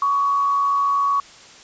sine tone with frequency modulation, 1123 Hz, C#6, 22 cents sharp, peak -16 dBFS, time 0.02-1.2 s, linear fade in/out 2 ms, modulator 92.6 Hz, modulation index 0.32, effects white hiss -44 dBFS RMS until 1.63 s + resampled to 16000 Hz

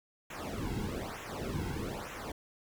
brown noise with flanger, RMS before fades -38 dBFS, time 0.3-2.32 s, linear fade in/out 5 ms, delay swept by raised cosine 0.21 to 1.71 ms, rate 1.1 Hz, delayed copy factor -0.95, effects none

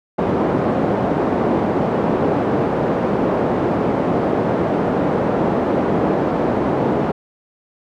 pink band-pass noise, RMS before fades -18 dBFS, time 0.18-7.12 s, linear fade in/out 10 ms, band 200 to 700 Hz, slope 12 dB/octave, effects none

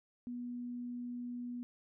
sine tone, 243.5 Hz, B3, 24 cents flat, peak -39 dBFS, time 0.27-1.63 s, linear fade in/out 0 ms, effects none

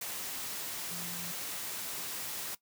sine tone in noise, 172.7 Hz, F3, 19 cents flat, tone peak -45 dBFS, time 0.91-1.32 s, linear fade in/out 5 ms, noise white, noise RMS -39 dBFS, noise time 0.01-2.55 s, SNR -9 dB, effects noise-tail reverb RT60 0.1 s tail -18 dB re dry + high-pass 100 Hz 12 dB/octave

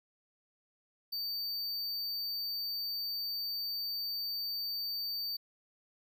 square tone, 4600 Hz, D8, 37 cents flat, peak -35 dBFS, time 1.12-5.37 s, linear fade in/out 10 ms, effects none

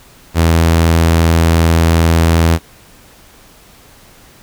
sawtooth tone, 82.6 Hz, E2, 4 cents sharp, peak -4 dBFS, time 0.34-2.59 s, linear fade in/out 50 ms, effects pink hiss -43 dBFS RMS until 4.42 s

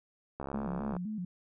click train, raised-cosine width 1 ms, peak -24 dBFS, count 40, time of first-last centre 0.4-0.966 s, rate 68.9 Hz
sine tone with vibrato, 196 Hz, G3, in tune, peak -34 dBFS, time 0.54-1.25 s, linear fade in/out 5 ms, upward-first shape square, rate 3.9 Hz, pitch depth 160 cents each way
effects none

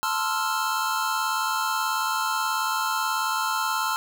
square chord, F major seventh, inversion first, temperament equal, 880 / 1046.5 / 1318.5 / 1396.9 Hz, A5 / C6 / E6 / F6, 0 / 0 / 0 / 0 cents, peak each -30 dBFS, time 0.03-3.96 s, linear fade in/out 0 ms, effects none

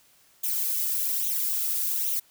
violet noise with flanger, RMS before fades -27 dBFS, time 0.43-2.2 s, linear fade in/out 10 ms, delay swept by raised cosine 0.3 to 2.4 ms, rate 1.2 Hz, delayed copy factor +0.65, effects white hiss -60 dBFS RMS until 2.3 s

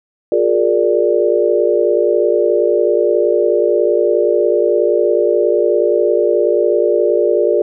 sine chord, Bb dominant seventh, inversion second, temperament equal with one note detuned, 358.4 / 415.3 / 466.2 / 587.3 Hz, F4 / Ab4 / Bb4 / D5, +45 / 0 / 0 / 0 cents, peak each -16 dBFS, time 0.32-7.62 s, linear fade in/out 2 ms, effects none

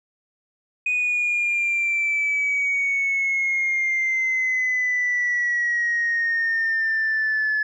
sine exponential sweep, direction down, 2489 to 1717 Hz, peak -18 dBFS, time 0.86-7.63 s, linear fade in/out 5 ms, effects tanh soft clip ceiling -16 dBFS

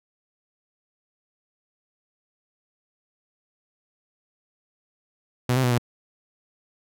sawtooth tone with pitch steps, 124.2 / 130.5 / 123.4 / 120.4 Hz, B2 / C3 / B2 / B2, +10 / -4 / -1 / -44 cents, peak -15 dBFS, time 5.49-5.782 s, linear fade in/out 5 ms, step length 73 ms, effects none

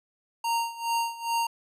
square tone with tremolo, 927 Hz, A#5, 10 cents flat, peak -24 dBFS, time 0.44-1.47 s, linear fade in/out 5 ms, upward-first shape sine, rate 2.4 Hz, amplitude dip 85%, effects resampled to 32000 Hz

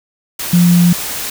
sine tone in noise, 174.61 Hz, F3, in tune, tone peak -6 dBFS, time 0.53-0.93 s, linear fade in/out 5 ms, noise white, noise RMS -22 dBFS, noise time 0.39-1.3 s, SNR +13 dB, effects none

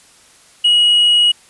sine tone with hard clipping, 2903 Hz, F#7, 34 cents flat, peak -9 dBFS, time 0.64-1.32 s, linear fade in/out 10 ms, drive 2 dB, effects white hiss -47 dBFS RMS until 1.49 s + resampled to 24000 Hz

